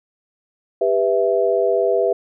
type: chord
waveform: sine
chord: E minor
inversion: first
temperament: equal with one note detuned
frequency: 397.9 / 493.9 / 659.3 Hz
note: G4 / B4 / E5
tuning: +26 / 0 / 0 cents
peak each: -19 dBFS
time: 0.81-2.13 s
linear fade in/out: 5 ms
effects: none